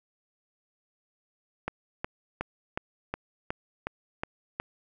click train, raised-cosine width 0.5 ms, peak -15 dBFS, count 9, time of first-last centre 1.68-4.6 s, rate 2.74 Hz, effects none

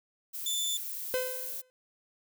violet noise, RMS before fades -38 dBFS, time 0.33-1.62 s, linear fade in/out 20 ms
25% pulse tone, 3520 Hz, A7, in tune, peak -26 dBFS, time 0.46-0.77 s, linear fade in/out 2 ms
45% pulse tone with exponential decay, 510 Hz, C5, 44 cents flat, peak -26 dBFS, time 1.14-1.7 s, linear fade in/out 0 ms, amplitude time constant 120 ms
effects none

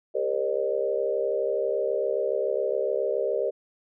sine tone cluster, 400.6 / 468 / 535 / 607 Hz, G4 / A#4 / C5 / D#5, +38 / +7 / +38 / -43 cents, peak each -29 dBFS, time 0.14-3.51 s, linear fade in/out 20 ms, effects none

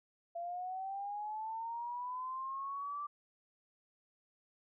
sine linear sweep, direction up, 678 to 1174.7 Hz, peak -38 dBFS, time 0.35-3.07 s, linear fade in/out 10 ms, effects none

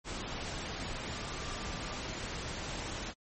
sine tone in noise, 1182 Hz, D6, 11 cents sharp, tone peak -50 dBFS, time 1.11-2.04 s, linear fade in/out 50 ms, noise pink, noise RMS -39 dBFS, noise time 0.04-3.14 s, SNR -14 dB, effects MP3 32 kbps

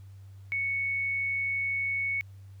sine tone, 2217 Hz, C#7, in tune, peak -27 dBFS, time 0.52-2.21 s, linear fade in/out 0 ms, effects added 97 Hz sine -45 dBFS peak until 2.6 s + pink hiss -67 dBFS RMS until 2.6 s

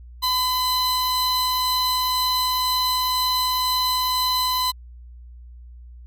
45% pulse tone pair together, 1010 / 4038 Hz, B5 / B7, +39 / +38 cents, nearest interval 2 octaves, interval 2399 cents, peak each -22 dBFS, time 0.22-4.72 s, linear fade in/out 20 ms, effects added 60 Hz sine -39 dBFS peak until 6.06 s

